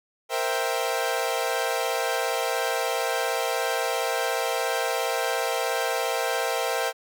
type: chord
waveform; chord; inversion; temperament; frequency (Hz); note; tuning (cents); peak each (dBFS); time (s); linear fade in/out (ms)
sawtooth; C dominant seventh; third; equal; 466.2 / 523.3 / 659.3 / 784; Bb4 / C5 / E5 / G5; 0 / 0 / 0 / 0; -26; 0.29-6.93; 50
effects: none